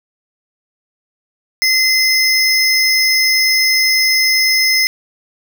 square tone pair together, 2063 / 5177 Hz, C7 / E8, -25 / -32 cents, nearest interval octave + major third, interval 1593 cents, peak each -14 dBFS, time 1.62-4.87 s, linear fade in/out 0 ms, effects 7-bit

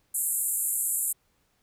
white band-pass noise, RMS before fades -28 dBFS, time 0.14-1.13 s, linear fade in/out 10 ms, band 7400 to 13000 Hz, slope 96 dB/octave, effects pink hiss -70 dBFS RMS until 1.62 s

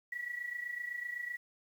sine tone with amplitude modulation, 1939 Hz, B6, 32 cents flat, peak -34 dBFS, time 0.12-1.37 s, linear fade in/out 5 ms, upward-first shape sine, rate 27.9 Hz, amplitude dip 70%, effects 10-bit

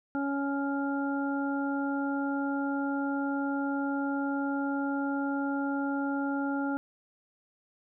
harmonic tone, 279 Hz, C#4, 11 cents sharp, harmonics 1 / 2 / 3 / 5, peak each -29 / -39 / -37 / -37 dBFS, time 0.15-6.77 s, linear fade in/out 0 ms, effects none

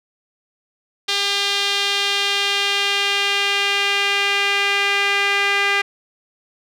sawtooth tone with band-pass filter sweep, 400.9 Hz, G4, 39 cents sharp, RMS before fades -19 dBFS, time 1.08-5.82 s, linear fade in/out 10 ms, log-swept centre 3700 to 2200 Hz, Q 2.2, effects none

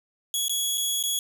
15% pulse tone with dropouts, 3352 Hz, G#7, 15 cents sharp, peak -17 dBFS, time 0.34-1.19 s, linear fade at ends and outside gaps 1 ms, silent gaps 0.482-0.495 / 0.774-0.778 / 1.028-1.037 s, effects none

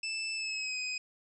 25% pulse tone with pitch glide, 2637 to 2512 Hz, E7 to D#7, 0 to +16 cents, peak -30 dBFS, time 0.03-0.98 s, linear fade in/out 5 ms, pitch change -84 cents, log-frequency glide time 0.35-0.78 s, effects resampled to 22050 Hz + 11-bit

